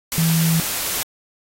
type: tone in noise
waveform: sine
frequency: 163.6 Hz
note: E3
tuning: 13 cents flat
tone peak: -15 dBFS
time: 0.18-0.6 s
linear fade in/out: 0 ms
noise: white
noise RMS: -23 dBFS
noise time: 0.12-1.03 s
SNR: +5 dB
effects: AAC 48 kbps